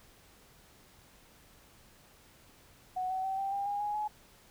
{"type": "tone with pitch steps", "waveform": "sine", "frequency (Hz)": [740, 754.2, 768.8, 783.5, 798.6, 814, 829.7, 845.6], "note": ["F#5", "F#5", "G5", "G5", "G5", "G#5", "G#5", "G#5"], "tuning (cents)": [0, 33, -34, -1, 32, -35, -2, 31], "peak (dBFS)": -31, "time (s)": [2.96, 4.08], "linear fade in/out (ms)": 10, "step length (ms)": 140, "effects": ["pink hiss -60 dBFS RMS until 4.5 s"]}